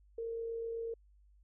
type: tone with amplitude modulation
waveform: sine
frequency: 458.8 Hz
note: A#4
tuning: 28 cents flat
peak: -35 dBFS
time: 0.18-0.94 s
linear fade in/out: 5 ms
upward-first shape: sine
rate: 47.9 Hz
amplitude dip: 30%
effects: added 50 Hz sine -61 dBFS peak until 1.43 s